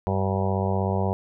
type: harmonic tone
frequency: 96.3 Hz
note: G2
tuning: 30 cents flat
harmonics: 1 / 2 / 4 / 5 / 6 / 7 / 8 / 9 / 10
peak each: -25 / -28 / -31 / -32 / -33 / -33 / -34 / -35 / -35 dBFS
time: 0.07-1.13 s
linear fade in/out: 0 ms
effects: none